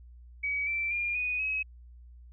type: tone with pitch steps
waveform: sine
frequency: 2270 / 2338 / 2408 / 2480 / 2554 Hz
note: C#7 / D7 / D7 / D#7 / D#7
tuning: +41 / -8 / +43 / -6 / +45 cents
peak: -28 dBFS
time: 0.43-1.63 s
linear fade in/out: 10 ms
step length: 240 ms
effects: added 60 Hz sine -48 dBFS peak until 2.32 s

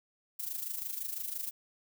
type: noise with amplitude modulation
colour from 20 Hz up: violet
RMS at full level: -35 dBFS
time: 0.39-1.51 s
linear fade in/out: 10 ms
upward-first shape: sine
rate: 25.9 Hz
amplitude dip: 70%
effects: none

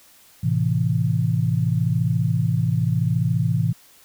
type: chord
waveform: sine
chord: A minor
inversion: none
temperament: equal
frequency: 110 / 130.81 / 164.81 Hz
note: A2 / C3 / E3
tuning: 0 / 0 / 0 cents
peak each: -22 dBFS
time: 0.43-3.73 s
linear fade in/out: 10 ms
effects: white hiss -52 dBFS RMS until 4.04 s

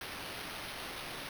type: noise with sample-and-hold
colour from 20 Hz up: blue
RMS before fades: -43 dBFS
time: 0.01-1.29 s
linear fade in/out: 2 ms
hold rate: 7350 Hz
effects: none

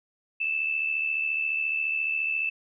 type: tone with amplitude modulation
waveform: sine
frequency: 2637 Hz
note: E7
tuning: in tune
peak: -22 dBFS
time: 0.4-2.5 s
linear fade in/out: 10 ms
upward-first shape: sine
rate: 74.4 Hz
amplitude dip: 60%
effects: none

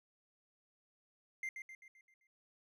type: tone with echo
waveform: triangle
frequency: 2093 Hz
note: C7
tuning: in tune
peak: -36 dBFS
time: 1.43-1.49 s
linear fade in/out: 2 ms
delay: 130 ms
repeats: 6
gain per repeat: -6 dB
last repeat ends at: 2.27 s
effects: none

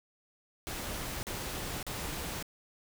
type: noise bursts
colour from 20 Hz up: pink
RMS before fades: -38 dBFS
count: 3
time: 0.67-2.426 s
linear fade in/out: 0 ms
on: 560 ms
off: 38 ms
effects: none

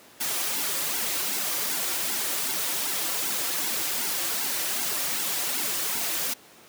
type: noise with flanger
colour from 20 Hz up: white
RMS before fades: -28 dBFS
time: 0.2-6.34 s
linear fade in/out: 10 ms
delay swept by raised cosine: 1.6 to 4.8 ms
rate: 2.6 Hz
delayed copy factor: -0.8
effects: pink hiss -51 dBFS RMS until 6.68 s + high-pass 200 Hz 12 dB/octave

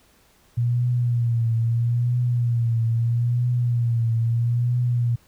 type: tone with vibrato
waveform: sine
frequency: 118.5 Hz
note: A#2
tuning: 29 cents sharp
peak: -18 dBFS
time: 0.57-5.16 s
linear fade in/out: 10 ms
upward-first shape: triangle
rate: 0.77 Hz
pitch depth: 69 cents each way
effects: pink hiss -58 dBFS RMS until 5.27 s

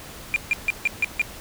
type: tone bursts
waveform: sine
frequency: 2400 Hz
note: D7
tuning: 37 cents sharp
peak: -15 dBFS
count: 6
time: 0.34-1.216 s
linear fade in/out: 0 ms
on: 21 ms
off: 150 ms
effects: tanh soft clip ceiling -14 dBFS + pink hiss -40 dBFS RMS until 1.4 s

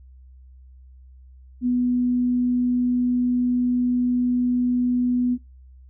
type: tone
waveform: sine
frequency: 246.9 Hz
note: B3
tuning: in tune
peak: -18 dBFS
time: 1.61-5.38 s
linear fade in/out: 50 ms
effects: noise-tail reverb RT60 0.2 s tail -17 dB re dry + added 64 Hz sine -44 dBFS peak until 5.89 s

